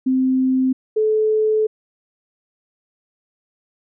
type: tone pair in turn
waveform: sine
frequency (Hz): 260 / 432.9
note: C4 / A4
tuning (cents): -11 / -28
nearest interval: major sixth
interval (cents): 883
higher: second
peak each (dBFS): -14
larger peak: neither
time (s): 0.06-0.73 / 0.96-1.67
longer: second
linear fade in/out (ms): 10
effects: none